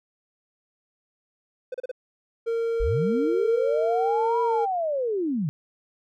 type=tone bursts; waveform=triangle; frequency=507 Hz; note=B4; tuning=45 cents sharp; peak=-26 dBFS; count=4; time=1.72-1.915 s; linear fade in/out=5 ms; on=24 ms; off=33 ms
type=tone; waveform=triangle; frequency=460 Hz; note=A#4; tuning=23 cents flat; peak=-21 dBFS; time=2.46-4.66 s; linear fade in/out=20 ms
type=linear two-way sweep; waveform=sine; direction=up then down; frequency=34.65 to 987.8 to 135.8 Hz; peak=-23 dBFS; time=2.8-5.49 s; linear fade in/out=0 ms; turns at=4.41 s
effects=none